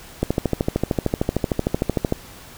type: click train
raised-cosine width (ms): 2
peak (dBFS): -5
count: 26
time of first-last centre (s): 0.23-2.124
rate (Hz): 13.2
effects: pink hiss -42 dBFS RMS until 2.57 s

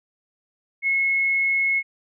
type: tone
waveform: sine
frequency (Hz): 2178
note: C#7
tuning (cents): -31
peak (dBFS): -18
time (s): 0.82-1.83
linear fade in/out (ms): 50
effects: none

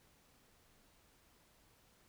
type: silence
effects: pink hiss -69 dBFS RMS until 2.08 s

